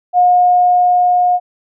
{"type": "tone with level ramp", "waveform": "sine", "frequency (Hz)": 718, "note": "F5", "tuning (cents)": 48, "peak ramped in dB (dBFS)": [-6, -9], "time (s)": [0.13, 1.4], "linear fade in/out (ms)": 50, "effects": []}